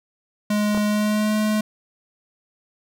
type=tone with pitch glide; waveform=square; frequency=209.1 to 213.7 Hz; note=G#3 to G#3; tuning=+12 to +50 cents; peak=-19 dBFS; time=0.5-1.61 s; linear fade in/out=5 ms; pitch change=+38 cents; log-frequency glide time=0.86-1.36 s
type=clicks; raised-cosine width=1 ms; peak=-15 dBFS; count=2; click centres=0.748 / 0.775 s
effects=none